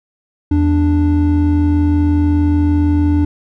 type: tone pair together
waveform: triangle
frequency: 82.41 / 293.7 Hz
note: E2 / D4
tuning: 0 / 0 cents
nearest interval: octave + minor seventh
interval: 2200 cents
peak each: -11 dBFS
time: 0.51-3.25 s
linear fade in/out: 5 ms
effects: none